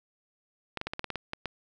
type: clicks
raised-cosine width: 0.3 ms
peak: -17 dBFS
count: 10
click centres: 0.773 / 0.814 / 0.87 / 0.935 / 0.994 / 1.043 / 1.103 / 1.157 / 1.334 / 1.457 s
effects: none